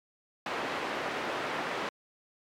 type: band-pass noise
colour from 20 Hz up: pink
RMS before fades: -34 dBFS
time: 0.46-1.89 s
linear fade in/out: 2 ms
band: 370 to 2400 Hz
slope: 12 dB/octave
effects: MP3 96 kbps